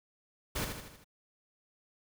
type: noise with echo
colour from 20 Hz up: pink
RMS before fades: -34 dBFS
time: 0.55-0.65 s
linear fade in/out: 10 ms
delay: 79 ms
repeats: 5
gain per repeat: -5 dB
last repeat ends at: 1.045 s
effects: none